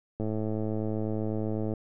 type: click train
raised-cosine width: 2 ms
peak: -19 dBFS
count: 167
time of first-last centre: 0.2-1.737 s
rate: 108 Hz
effects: none